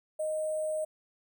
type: tone with sample-and-hold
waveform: sine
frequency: 622.3 Hz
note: D#5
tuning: in tune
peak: -29 dBFS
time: 0.19-0.85 s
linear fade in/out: 10 ms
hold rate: 8820 Hz
effects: none